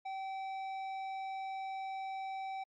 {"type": "tone with tanh clipping", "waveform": "triangle", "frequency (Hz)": 770, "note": "G5", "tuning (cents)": -31, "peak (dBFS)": -40, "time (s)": [0.05, 2.64], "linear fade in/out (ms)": 10, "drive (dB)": 14, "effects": ["Opus 48 kbps"]}